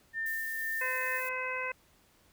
sine tone with tremolo, 1800 Hz, A6, 39 cents sharp, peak -31 dBFS, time 0.13-1.21 s, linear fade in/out 50 ms, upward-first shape sine, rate 2 Hz, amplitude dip 30%
violet noise, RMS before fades -44 dBFS, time 0.26-1.29 s, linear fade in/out 2 ms
harmonic tone, 512 Hz, C5, 38 cents flat, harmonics 1 / 2 / 3 / 4 / 5, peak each -40 / -39 / -39 / -38 / -38 dBFS, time 0.81-1.72 s, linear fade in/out 5 ms
effects pink hiss -65 dBFS RMS until 2.32 s

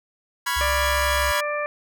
sawtooth chord, C# dominant seventh, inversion third, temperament equal, 987.8 / 1108.7 / 1396.9 / 1661.2 Hz, B5 / C#6 / E#6 / G#6, 0 / 0 / 0 / 0 cents, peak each -22 / -27 / -28 / -23 dBFS, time 0.46-1.41 s, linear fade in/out 10 ms
sine tone, 66.5 Hz, C2, 29 cents sharp, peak -26 dBFS, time 0.56-1.32 s, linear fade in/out 10 ms
harmonic tone, 591 Hz, D5, 11 cents sharp, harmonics 1 / 2 / 3 / 4, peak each -26 / -29 / -31 / -32 dBFS, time 0.61-1.66 s, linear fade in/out 0 ms
effects none

